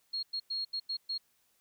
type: tone bursts at uneven times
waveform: sine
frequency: 4275 Hz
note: C8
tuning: 36 cents sharp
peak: -32 dBFS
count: 6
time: 0.13-0.23 / 0.33-0.4 / 0.5-0.65 / 0.73-0.8 / 0.89-0.97 / 1.09-1.18 s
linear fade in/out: 10 ms
effects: white hiss -72 dBFS RMS until 1.6 s